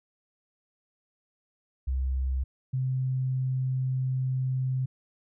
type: tone pair in turn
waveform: sine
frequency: 65.41 / 129.95 Hz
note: C2 / C3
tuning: 0 / -11 cents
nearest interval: octave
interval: 1189 cents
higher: second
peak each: -25 dBFS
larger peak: neither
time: 1.87-2.44 / 2.73-4.86 s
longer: second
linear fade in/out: 10 ms
effects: none